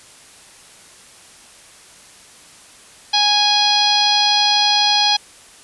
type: harmonic tone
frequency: 828 Hz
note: G#5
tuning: 5 cents flat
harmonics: 1 / 2 / 3 / 4 / 5 / 6 / 7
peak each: -18 / -28 / -25 / -18 / -18 / -20 / -29 dBFS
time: 3.13-5.17 s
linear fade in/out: 10 ms
effects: white hiss -44 dBFS RMS until 5.63 s + resampled to 24000 Hz